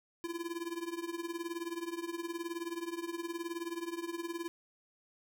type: tone with tremolo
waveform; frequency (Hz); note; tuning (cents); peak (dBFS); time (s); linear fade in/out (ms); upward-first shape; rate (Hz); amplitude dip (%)
square; 338.9; E4; +48; -34; 0.24-4.48; 0; triangle; 19; 90
effects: none